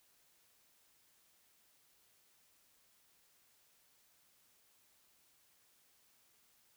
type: silence
effects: white hiss -71 dBFS RMS until 6.76 s